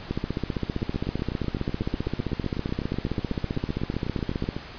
two click trains, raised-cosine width 3 ms, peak -13 / -17 dBFS, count 68 / 31, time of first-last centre 0.11-4.489 / 0.82-4.565 s, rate 15.3 / 8.01 Hz, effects pink hiss -41 dBFS RMS until 4.78 s + resampled to 11025 Hz

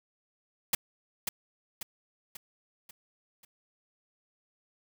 white noise with echo, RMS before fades -25 dBFS, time 0.73-0.75 s, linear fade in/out 5 ms, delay 540 ms, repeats 5, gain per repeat -6 dB, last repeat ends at 3.45 s, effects none

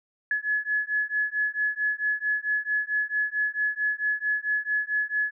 sine beating tone pair, 1700 / 1704.5 Hz, G#6 / G#6, +40 / +45 cents, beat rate 4.5 Hz, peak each -27 dBFS, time 0.31-5.31 s, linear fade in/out 2 ms, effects none

